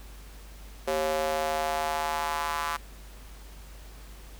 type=tone with high-pass filter sweep; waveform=square; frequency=77.78 Hz; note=D#2; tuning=in tune; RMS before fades=-29 dBFS; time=0.87-2.77 s; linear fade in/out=10 ms; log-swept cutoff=490 to 1100 Hz; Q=3; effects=added 50 Hz sine -44 dBFS peak until 4.39 s + pink hiss -52 dBFS RMS until 4.39 s